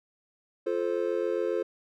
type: chord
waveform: triangle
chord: F major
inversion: none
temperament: just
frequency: 349.2 / 436.5 / 523.8 Hz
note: F4 / A4 / C5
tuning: 0 / -14 / +2 cents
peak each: -29 / -28 / -29 dBFS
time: 0.66-1.63 s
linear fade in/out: 10 ms
effects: none